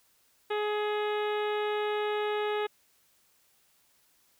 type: harmonic tone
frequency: 420 Hz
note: G#4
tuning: 19 cents sharp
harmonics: 1 / 2 / 3 / 4 / 5 / 6 / 7 / 8 / 9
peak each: -29 / -35 / -39 / -41 / -43 / -45 / -46 / -47 / -48 dBFS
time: 0.5-2.67 s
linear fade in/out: 10 ms
effects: white hiss -67 dBFS RMS until 4.39 s